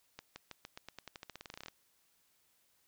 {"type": "accelerating click train", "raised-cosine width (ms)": 0.2, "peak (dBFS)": -28, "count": 21, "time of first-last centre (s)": [0.19, 1.683], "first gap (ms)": 170, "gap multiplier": 0.9, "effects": ["white hiss -73 dBFS RMS until 2.87 s"]}